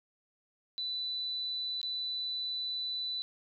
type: tone with dropouts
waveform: sine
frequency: 3984 Hz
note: B7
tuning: 14 cents sharp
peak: -33 dBFS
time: 0.78-3.22 s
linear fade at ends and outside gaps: 0 ms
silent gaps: 1.815-1.83 s
effects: none